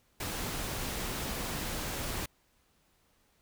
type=noise; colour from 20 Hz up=pink; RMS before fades=-36 dBFS; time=0.2-2.26 s; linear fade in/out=5 ms; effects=pink hiss -70 dBFS RMS until 3.41 s